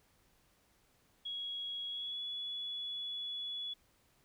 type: tone with pitch glide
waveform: sine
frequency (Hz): 3322 to 3402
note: G#7 to G#7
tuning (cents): 0 to +41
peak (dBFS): -38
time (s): 1.25-3.74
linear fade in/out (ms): 10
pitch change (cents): +41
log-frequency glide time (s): 1.88-2.21
effects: pink hiss -71 dBFS RMS until 4.24 s